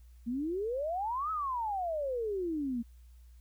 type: exponential two-way sweep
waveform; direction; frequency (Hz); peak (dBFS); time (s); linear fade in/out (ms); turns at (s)
sine; up then down; 226 to 1309 to 226; -31; 0.26-2.83; 20; 1.31
effects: added 60 Hz sine -52 dBFS peak until 3.4 s + white hiss -72 dBFS RMS until 3.4 s